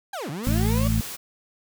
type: linear two-way sweep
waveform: 30% pulse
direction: down then up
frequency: 835 to 130.9 to 585 Hz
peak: -27 dBFS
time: 0.13-0.88 s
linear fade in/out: 5 ms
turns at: 0.3 s
type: noise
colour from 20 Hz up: white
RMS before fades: -35 dBFS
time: 0.43-1.17 s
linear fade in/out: 20 ms
type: harmonic tone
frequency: 55 Hz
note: A1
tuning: in tune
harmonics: 1 / 2 / 3 / 4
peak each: -24 / -23 / -29 / -25 dBFS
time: 0.47-1.01 s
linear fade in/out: 0 ms
effects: none